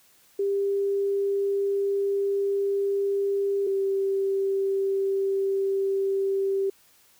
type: tone pair in turn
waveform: sine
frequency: 397.7 / 390.4 Hz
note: G4 / G4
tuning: +25 / -7 cents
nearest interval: unison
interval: 32 cents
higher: first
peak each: -22 dBFS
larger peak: neither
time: 0.39-3.67 / 3.67-6.7 s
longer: first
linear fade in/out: 5 ms
effects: white hiss -59 dBFS RMS until 7.19 s